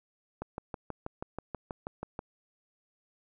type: click train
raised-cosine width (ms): 1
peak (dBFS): -22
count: 12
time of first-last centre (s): 0.42-2.191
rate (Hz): 6.21
effects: none